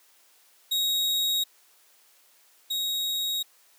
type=tone pair in turn; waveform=40% pulse; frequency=3783 / 3783 Hz; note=A#7 / A#7; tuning=+25 / +25 cents; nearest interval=unison; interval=0 cents; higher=neither; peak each=-22 / -25 dBFS; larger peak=first; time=0.71-1.44 / 2.7-3.43 s; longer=neither; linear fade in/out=10 ms; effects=white hiss -60 dBFS RMS until 3.78 s + high-pass 400 Hz 12 dB/octave